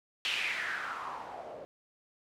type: noise with low-pass filter sweep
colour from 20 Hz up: blue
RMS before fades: -37 dBFS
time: 0.25-1.65 s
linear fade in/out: 0 ms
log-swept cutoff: 3000 to 520 Hz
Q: 4.3
effects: none